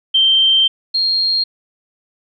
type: tone pair in turn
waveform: sine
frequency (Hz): 3136 / 4229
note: G7 / C8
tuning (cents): 0 / +18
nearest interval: perfect fourth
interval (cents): 518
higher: second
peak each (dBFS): -9 / -13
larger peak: first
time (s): 0.14-0.68 / 0.94-1.44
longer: first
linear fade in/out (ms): 10
effects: none